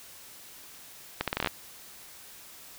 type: accelerating click train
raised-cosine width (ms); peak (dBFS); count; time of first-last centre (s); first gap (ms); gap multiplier
0.3; -11; 9; 1.21-1.473; 67; 0.78
effects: white hiss -49 dBFS RMS until 2.78 s